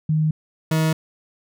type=tone pair in turn; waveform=sine / 40% pulse; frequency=155.56 / 158.65 Hz; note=D#3 / D#3; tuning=0 / +34 cents; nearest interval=unison; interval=34 cents; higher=second; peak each=-16 dBFS; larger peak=neither; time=0.09-0.31 / 0.71-0.93 s; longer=neither; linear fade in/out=5 ms; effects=none